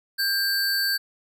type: tone pair together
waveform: square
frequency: 1591 / 4500 Hz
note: G6 / C#8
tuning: +25 / +25 cents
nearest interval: octave + tritone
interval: 1800 cents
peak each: -25 dBFS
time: 0.18-0.98 s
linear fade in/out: 20 ms
effects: none